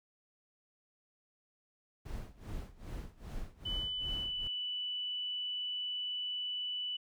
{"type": "noise with tremolo", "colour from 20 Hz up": "brown", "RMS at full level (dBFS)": -40, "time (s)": [2.05, 4.48], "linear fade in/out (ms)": 10, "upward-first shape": "sine", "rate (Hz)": 2.5, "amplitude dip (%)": 90}
{"type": "tone with pitch glide", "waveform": "sine", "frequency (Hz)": [3000, 2974], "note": ["F#7", "F#7"], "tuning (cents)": [23, 8], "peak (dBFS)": -35, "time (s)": [3.65, 6.97], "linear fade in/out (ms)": 10, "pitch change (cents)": -15, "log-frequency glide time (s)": [3.95, 4.52]}
{"effects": []}